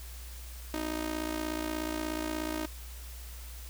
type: tone with amplitude modulation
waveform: sawtooth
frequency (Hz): 311.1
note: D#4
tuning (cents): 0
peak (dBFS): -25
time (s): 0.74-2.66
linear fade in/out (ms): 0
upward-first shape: sine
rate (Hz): 56.7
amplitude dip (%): 85
effects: added 60 Hz sine -42 dBFS peak until 3.69 s + white hiss -50 dBFS RMS until 3.69 s